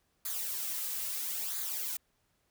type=noise with flanger; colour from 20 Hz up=blue; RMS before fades=-36 dBFS; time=0.25-1.97 s; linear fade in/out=5 ms; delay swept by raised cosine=0.35 to 2.85 ms; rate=0.75 Hz; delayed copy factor=-0.65; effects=pink hiss -75 dBFS RMS until 2.5 s